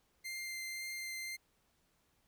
sawtooth tone with vibrato, 2093 Hz, C7, in tune, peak -37 dBFS, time 0.24-1.37 s, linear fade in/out 20 ms, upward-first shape triangle, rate 1.9 Hz, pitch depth 10 cents each way, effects pink hiss -75 dBFS RMS until 2.27 s

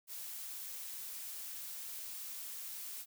blue noise, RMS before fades -45 dBFS, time 0.07-3.06 s, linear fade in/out 50 ms, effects none

